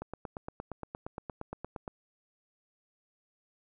click train, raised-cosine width 1 ms, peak -24 dBFS, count 17, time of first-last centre 0.02-1.878 s, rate 8.61 Hz, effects none

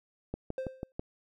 click train, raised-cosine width 2 ms, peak -21 dBFS, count 5, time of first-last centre 0.34-0.995 s, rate 6.11 Hz
triangle tone with exponential decay, 523.3 Hz, C5, in tune, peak -28 dBFS, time 0.58-0.92 s, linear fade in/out 1 ms, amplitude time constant 73 ms
effects none

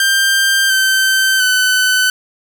sawtooth tone with pitch steps, 1575 / 1548 / 1510 Hz, G6 / G6 / F#6, +8 / -22 / +35 cents, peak -7 dBFS, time 0-2.1 s, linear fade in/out 2 ms, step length 700 ms, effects none

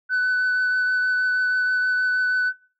sine tone with vibrato, 1500 Hz, F#6, 23 cents sharp, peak -16 dBFS, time 0.09-2.53 s, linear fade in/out 50 ms, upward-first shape sine, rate 6.3 Hz, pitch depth 9 cents each way, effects noise-tail reverb RT60 0.4 s tail -23 dB re dry + tanh soft clip ceiling -17 dBFS

